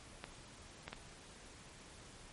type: clicks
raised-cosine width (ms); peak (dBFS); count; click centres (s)
0.3; -27; 3; 0.241 / 0.88 / 0.93
effects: pink hiss -56 dBFS RMS until 2.32 s + MP3 48 kbps